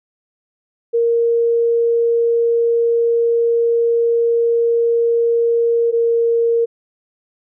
sine tone pair in turn, 466.2 / 464.4 Hz, A#4 / A#4, 0 / -7 cents, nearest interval unison, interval 7 cents, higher first, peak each -12 dBFS, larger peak neither, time 0.93-5.92 / 5.92-6.66 s, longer first, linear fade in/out 20 ms, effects none

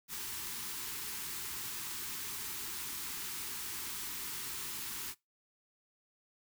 white band-stop noise, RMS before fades -41 dBFS, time 0.08-5.15 s, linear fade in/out 50 ms, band 440 to 830 Hz, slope 96 dB/octave, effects noise-tail reverb RT60 0.2 s tail -22 dB re dry

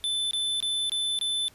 square tone bursts, 3520 Hz, A7, in tune, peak -26 dBFS, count 5, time 0.04-1.482 s, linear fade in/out 0 ms, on 270 ms, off 23 ms, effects pink hiss -57 dBFS RMS until 1.54 s + resampled to 32000 Hz

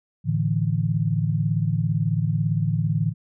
sine chord, A suspended fourth, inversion none, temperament equal, 110 / 146.83 / 164.81 Hz, A2 / D3 / E3, 0 / 0 / 0 cents, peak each -24 dBFS, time 0.24-3.14 s, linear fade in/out 50 ms, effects none

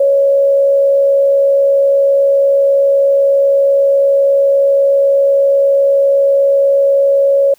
sine tone with frequency modulation, 554.4 Hz, C#5, in tune, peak -7 dBFS, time 0-7.54 s, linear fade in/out 5 ms, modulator 68.1 Hz, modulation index 0.24, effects white hiss -51 dBFS RMS until 7.58 s

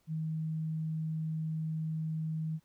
sine tone, 158.4 Hz, D#3, 31 cents sharp, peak -32 dBFS, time 0.07-2.6 s, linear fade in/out 50 ms, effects pink hiss -73 dBFS RMS until 2.64 s

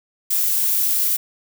violet noise, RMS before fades -19 dBFS, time 0.3-1.17 s, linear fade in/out 10 ms, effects none

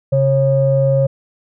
sine tone pair together, 136 / 544 Hz, C#3 / C#5, -33 / -33 cents, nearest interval 2 octaves, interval 2400 cents, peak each -13 dBFS, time 0.12-1.07 s, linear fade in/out 10 ms, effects tanh soft clip ceiling -3 dBFS

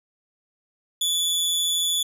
sawtooth tone with amplitude modulation, 3453 Hz, A7, 33 cents flat, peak -16 dBFS, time 1.01-2.03 s, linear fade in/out 5 ms, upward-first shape sine, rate 173 Hz, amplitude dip 40%, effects resampled to 32000 Hz

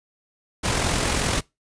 pink noise with amplitude modulation, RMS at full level -21 dBFS, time 0.63-1.41 s, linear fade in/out 20 ms, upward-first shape sine, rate 42.9 Hz, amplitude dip 40%, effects noise-tail reverb RT60 0.2 s tail -22 dB re dry + resampled to 22050 Hz

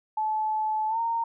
sine tone with pitch glide, 865 to 921.7 Hz, A5 to A#5, -30 to -20 cents, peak -24 dBFS, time 0.17-1.24 s, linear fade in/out 5 ms, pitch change +110 cents, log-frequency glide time 0.88-0.99 s, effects none

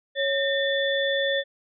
sine tone cluster, 553 / 1816 / 3476 Hz, C#5 / A#6 / A7, -4 / -46 / -22 cents, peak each -24 / -27 / -28 dBFS, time 0.15-1.44 s, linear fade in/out 50 ms, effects none

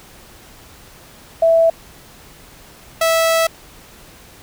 sine / sawtooth tone pair in turn, 659 / 654.8 Hz, E5 / E5, -1 / -12 cents, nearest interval unison, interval 11 cents, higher first, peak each -9 dBFS, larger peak neither, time 1.42-1.7 / 3.01-3.47 s, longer second, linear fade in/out 5 ms, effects pink hiss -43 dBFS RMS until 4.42 s

